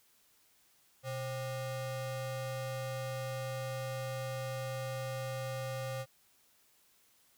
square ring-modulated tone, 329.6 Hz, E4, in tune, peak -34 dBFS, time 1.03-6.06 s, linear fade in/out 50 ms, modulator 204 Hz, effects white hiss -68 dBFS RMS until 7.37 s

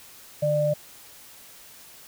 sine tone pair together, 149 / 596 Hz, D3 / D5, +25 / +25 cents, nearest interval 2 octaves, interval 2400 cents, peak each -26 / -21 dBFS, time 0.42-0.74 s, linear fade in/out 10 ms, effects white hiss -48 dBFS RMS until 2.07 s

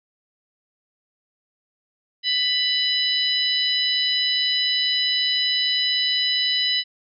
harmonic tone with a mistuned harmonic, 993 Hz, B5, 9 cents sharp, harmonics 2 / 3 / 4 / 5, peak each -28 / -23 / -22 / -28 dBFS, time 2.23-6.84 s, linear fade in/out 50 ms, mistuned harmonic 5, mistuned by +21 cents, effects none

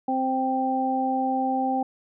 harmonic tone, 261.6 Hz, C4, in tune, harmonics 1 / 2 / 3, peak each -26 / -32 / -24 dBFS, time 0.08-1.83 s, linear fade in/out 5 ms, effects none

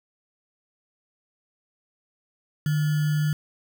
sine tone with sample-and-hold, 151 Hz, D3, 48 cents sharp, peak -20 dBFS, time 2.66-3.33 s, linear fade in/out 2 ms, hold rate 1575 Hz, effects none

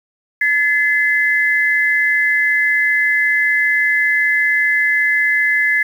sine tone pair together, 1718.8 / 2044 Hz, A6 / C7, -41 / -41 cents, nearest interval minor third, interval 300 cents, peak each -15 dBFS, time 0.41-5.83 s, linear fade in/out 5 ms, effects 7-bit

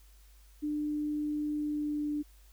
sine tone with pitch glide, 298.5 to 296.1 Hz, D4 to D4, +28 to +14 cents, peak -30 dBFS, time 0.62-2.23 s, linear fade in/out 20 ms, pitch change -14 cents, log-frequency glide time 1.55-2.1 s, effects added 50 Hz sine -55 dBFS peak until 2.52 s + white hiss -65 dBFS RMS until 2.52 s

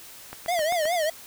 click train, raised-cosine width 0.5 ms, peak -21 dBFS, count 5, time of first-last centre 0.33-0.855 s, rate 7.62 Hz
square tone with vibrato, 659.3 Hz, E5, in tune, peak -23 dBFS, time 0.48-1.1 s, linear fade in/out 5 ms, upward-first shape triangle, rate 4.9 Hz, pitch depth 190 cents each way
effects white hiss -45 dBFS RMS until 1.26 s

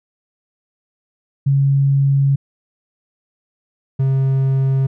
sine / triangle tone pair in turn, 138.4 / 134.23 Hz, C#3 / C3, -2 / +45 cents, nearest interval minor second, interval 53 cents, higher first, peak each -11 dBFS, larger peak neither, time 1.46-2.36 / 3.99-4.87 s, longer first, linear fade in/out 10 ms, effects none

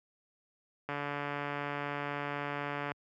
click train, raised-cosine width 0.5 ms, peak -21 dBFS, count 293, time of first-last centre 0.89-2.918 s, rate 144 Hz, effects high-pass 80 Hz 12 dB/octave

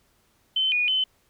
sine tone with pitch steps, 3069 / 2457 / 3049 Hz, G7 / D#7 / G7, -37 / -22 / -49 cents, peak -20 dBFS, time 0.56-1.04 s, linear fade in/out 5 ms, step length 160 ms, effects pink hiss -65 dBFS RMS until 1.29 s

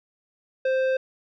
triangle tone with tanh clipping, 523.3 Hz, C5, in tune, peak -22 dBFS, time 0.65-0.97 s, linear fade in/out 5 ms, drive 15 dB, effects none

